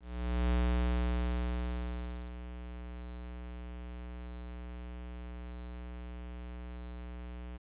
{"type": "tone with ADSR envelope", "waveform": "square", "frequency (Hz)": 60.6, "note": "B1", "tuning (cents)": -32, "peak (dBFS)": -27, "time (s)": [0, 7.58], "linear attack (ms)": 510, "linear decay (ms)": 1800, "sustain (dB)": -15, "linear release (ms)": 19, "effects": ["resampled to 8000 Hz", "11-bit"]}